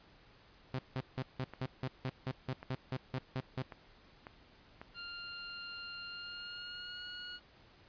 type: tone bursts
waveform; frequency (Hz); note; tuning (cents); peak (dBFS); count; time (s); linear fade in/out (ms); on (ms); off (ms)
sawtooth; 130; C3; -11; -31; 14; 0.74-3.622; 0; 48; 170
type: click train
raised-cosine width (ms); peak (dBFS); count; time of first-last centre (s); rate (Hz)
0.5; -31; 8; 0.99-4.815; 1.83
type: tone with pitch glide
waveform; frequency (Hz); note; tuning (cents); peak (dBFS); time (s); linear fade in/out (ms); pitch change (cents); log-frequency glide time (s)
10% pulse; 1396.9 to 1446.2; F6 to F#6; 0 to -40; -33; 4.94-7.4; 50; +60; 6.07-7.04
effects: pink hiss -62 dBFS RMS until 7.88 s + resampled to 11025 Hz